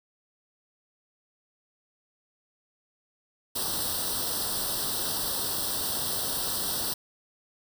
white noise with comb filter, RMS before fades -30 dBFS, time 3.55-6.94 s, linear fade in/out 10 ms, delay 0.22 ms, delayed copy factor +0.9, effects none

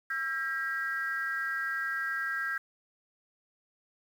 sine tone cluster, 1335 / 1608 / 1912 Hz, E6 / G6 / A#6, +22 / +44 / +43 cents, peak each -37 / -31 / -37 dBFS, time 0.1-2.58 s, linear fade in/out 5 ms, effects tanh soft clip ceiling -22 dBFS + 9-bit

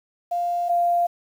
sine tone pair in turn, 698.5 / 695.3 Hz, F5 / F5, 0 / -8 cents, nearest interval unison, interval 8 cents, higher first, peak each -21 / -17 dBFS, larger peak second, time 0.31-0.69 / 0.69-1.07 s, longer neither, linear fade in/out 10 ms, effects 8-bit

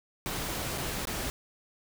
pink noise with dropouts, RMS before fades -34 dBFS, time 0.26-1.3 s, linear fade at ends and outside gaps 0 ms, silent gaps 0.777-0.781 / 1.053-1.072 s, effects none

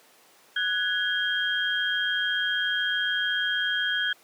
sine tone cluster, 1484 / 1670 / 3217 Hz, F#6 / G#6 / G7, +5 / +9 / +44 cents, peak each -28 dBFS, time 0.56-4.13 s, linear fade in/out 5 ms, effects pink hiss -56 dBFS RMS until 4.23 s + high-pass 400 Hz 12 dB/octave

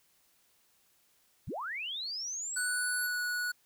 sine linear sweep, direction up, 37.98 to 11570 Hz, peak -35 dBFS, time 1.47-3.07 s, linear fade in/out 10 ms
square tone with pitch glide, 1480 to 1467.2 Hz, F#6 to F#6, 0 to -15 cents, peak -32 dBFS, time 2.56-3.52 s, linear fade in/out 10 ms, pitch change -15 cents, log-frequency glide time 2.97-3.22 s
effects white hiss -69 dBFS RMS until 3.65 s

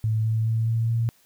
sine tone with pitch steps, 109.9 / 111.24 / 112.6 / 113.97 / 115.36 Hz, A2 / A2 / A2 / A#2 / A#2, -2 / +19 / +40 / -39 / -18 cents, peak -20 dBFS, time 0.04-1.09 s, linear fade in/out 0 ms, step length 210 ms, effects white hiss -60 dBFS RMS until 1.25 s

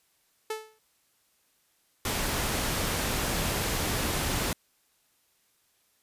sawtooth tone with exponential decay, 436.1 Hz, A4, 15 cents flat, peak -24 dBFS, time 0.5-0.79 s, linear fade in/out 5 ms, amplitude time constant 61 ms
pink noise, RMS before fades -29 dBFS, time 2.05-4.53 s, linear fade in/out 2 ms
effects white hiss -69 dBFS RMS until 6.02 s + resampled to 32000 Hz

